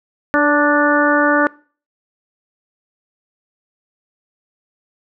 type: harmonic tone with a mistuned harmonic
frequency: 293.7 Hz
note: D4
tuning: in tune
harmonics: 1 / 2 / 3 / 4 / 5 / 6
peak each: -16 / -17 / -22 / -19 / -17 / -21 dBFS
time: 0.34-1.47 s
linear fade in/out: 0 ms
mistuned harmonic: 2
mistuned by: -19 cents
effects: noise-tail reverb RT60 0.4 s tail -22 dB re dry